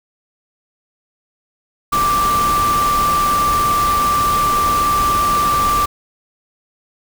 sine tone in noise, 1174.7 Hz, D6, in tune, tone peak -13 dBFS, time 1.92-5.86 s, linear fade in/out 10 ms, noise pink, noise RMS -23 dBFS, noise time 1.92-5.86 s, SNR +7 dB, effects none

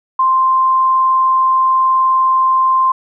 sine tone, 1046.5 Hz, C6, in tune, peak -9 dBFS, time 0.19-2.92 s, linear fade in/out 5 ms, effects none

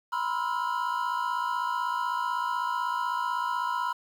triangle tone cluster, 970 / 1026 / 1317 / 1411 Hz, B5 / C6 / E6 / F6, -31 / -34 / -2 / +17 cents, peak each -28 / -30 / -34 / -34 dBFS, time 0.12-3.93 s, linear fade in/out 10 ms, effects 9-bit

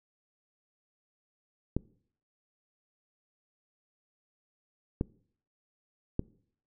clicks, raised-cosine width 3 ms, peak -15 dBFS, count 3, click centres 1.766 / 5.011 / 6.194 s, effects noise-tail reverb RT60 0.6 s tail -23 dB re dry

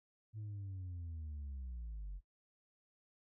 sine linear sweep, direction down, 109.3 to 44.55 Hz, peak -40 dBFS, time 0.33-2.21 s, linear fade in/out 50 ms, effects noise-tail reverb RT60 0.1 s tail -23 dB re dry + tanh soft clip ceiling -41 dBFS

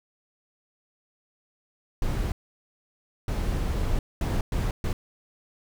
brown noise bursts at uneven times, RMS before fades -26 dBFS, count 5, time 2.02-2.32 / 3.28-3.99 / 4.21-4.41 / 4.52-4.71 / 4.84-4.93 s, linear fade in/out 2 ms, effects none

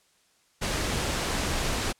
pink noise, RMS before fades -28 dBFS, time 0.61-1.93 s, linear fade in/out 20 ms, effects white hiss -65 dBFS RMS until 1.99 s + low-pass 9000 Hz 12 dB/octave

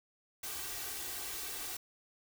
white noise with comb filter, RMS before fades -41 dBFS, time 0.43-1.77 s, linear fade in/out 5 ms, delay 2.6 ms, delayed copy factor +0.8, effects none

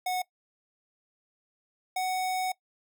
square tone pair in turn, 734 / 743.8 Hz, F#5 / F#5, -14 / +9 cents, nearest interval unison, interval 23 cents, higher second, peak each -28 dBFS, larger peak neither, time 0.06-0.22 / 1.96-2.52 s, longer second, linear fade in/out 5 ms, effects noise-tail reverb RT60 0.1 s tail -20 dB re dry

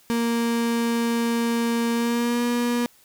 35% pulse tone with pitch glide, 233.1 to 240.2 Hz, A#3 to B3, 0 to -48 cents, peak -19 dBFS, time 0.1-2.86 s, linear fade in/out 0 ms, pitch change +52 cents, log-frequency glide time 1.93-2.43 s, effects white hiss -56 dBFS RMS until 3.04 s

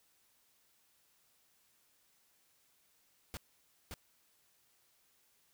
pink noise with echo, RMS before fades -43 dBFS, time 3.34-3.37 s, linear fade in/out 0 ms, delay 570 ms, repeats 1, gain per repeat -2 dB, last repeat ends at 3.94 s, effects white hiss -72 dBFS RMS until 5.53 s

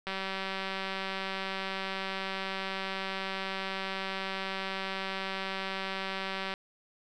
click train, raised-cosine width 0.3 ms, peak -19 dBFS, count 1243, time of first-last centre 0.07-6.539 s, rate 192 Hz, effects none

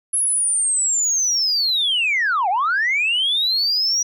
sine linear two-way sweep, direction down then up, 10850 to 690 to 5830 Hz, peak -15 dBFS, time 0.13-4.03 s, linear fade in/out 10 ms, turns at 2.49 s, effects tanh soft clip ceiling -13 dBFS

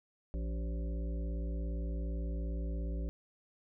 harmonic tone with a mistuned harmonic, 57.3 Hz, A#1, 29 cents flat, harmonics 1 / 3 / 5 / 7 / 9 / 10, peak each -34 / -44 / -48 / -51 / -53 / -54 dBFS, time 0.34-3.09 s, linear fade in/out 0 ms, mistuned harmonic 7, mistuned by -73 cents, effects none

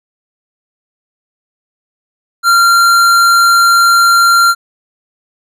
sine tone with hard clipping, 1381 Hz, F6, 20 cents flat, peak -7 dBFS, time 2.43-4.55 s, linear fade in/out 50 ms, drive 15 dB, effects none

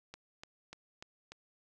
click train, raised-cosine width 0.2 ms, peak -29 dBFS, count 5, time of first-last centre 0.14-1.32 s, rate 3.39 Hz, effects none

